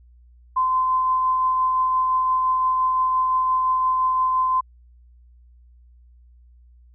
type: tone with tremolo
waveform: sine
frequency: 1031 Hz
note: C6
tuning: 26 cents flat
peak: -16 dBFS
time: 0.56-4.61 s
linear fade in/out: 10 ms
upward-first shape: triangle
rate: 5.8 Hz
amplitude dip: 25%
effects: added 60 Hz sine -48 dBFS peak until 6.94 s